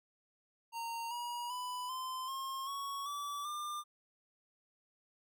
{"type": "tone with pitch steps", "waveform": "square", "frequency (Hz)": [924, 958.8, 994.9, 1032.4, 1071.3, 1111.6, 1153.5, 1196.9], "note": ["A#5", "A#5", "B5", "C6", "C6", "C#6", "D6", "D6"], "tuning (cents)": [-16, 48, 12, -23, 41, 4, -31, 32], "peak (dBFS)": -39, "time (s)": [0.72, 3.84], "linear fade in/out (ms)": 50, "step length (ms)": 390, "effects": []}